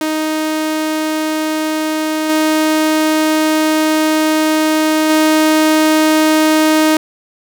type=tone with level steps; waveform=sawtooth; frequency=311.7 Hz; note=D#4; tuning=3 cents sharp; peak=-11 / -7 / -5 dBFS; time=0.01-6.97 s; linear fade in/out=2 ms; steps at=2.29 / 5.09 s; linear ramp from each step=10 ms; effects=none